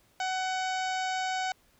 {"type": "harmonic tone", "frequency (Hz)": 749, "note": "F#5", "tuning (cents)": 21, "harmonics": [1, 2, 3, 4, 5, 6, 7, 8, 9, 10], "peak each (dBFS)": [-30, -36, -40, -42, -44, -46, -47, -48, -49, -50], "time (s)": [0.2, 1.52], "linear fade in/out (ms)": 2, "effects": ["pink hiss -65 dBFS RMS until 1.79 s"]}